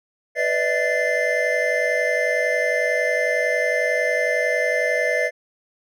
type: tone cluster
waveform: triangle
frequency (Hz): 497.1 / 590 / 641 / 1757 / 2075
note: B4 / D5 / E5 / A6 / C7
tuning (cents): +11 / +8 / -49 / -3 / -15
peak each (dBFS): -23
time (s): 0.35-5.31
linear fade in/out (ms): 50
effects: none